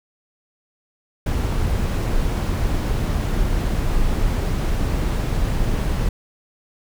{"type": "noise", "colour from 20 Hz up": "brown", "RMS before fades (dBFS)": -20, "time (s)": [1.26, 6.09], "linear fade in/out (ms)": 5, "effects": []}